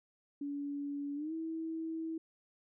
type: tone with pitch glide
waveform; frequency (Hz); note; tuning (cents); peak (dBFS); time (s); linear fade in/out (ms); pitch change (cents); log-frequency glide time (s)
sine; 285.2 to 323.8; C#4 to E4; +49 to -31; -36; 0.41-2.18; 5; +220; 1.15-1.33
effects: none